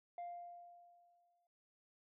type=tone with exponential decay; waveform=sine; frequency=698.5 Hz; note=F5; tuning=in tune; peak=-40 dBFS; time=0.18-1.47 s; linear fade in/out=2 ms; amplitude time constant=280 ms; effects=tanh soft clip ceiling -42 dBFS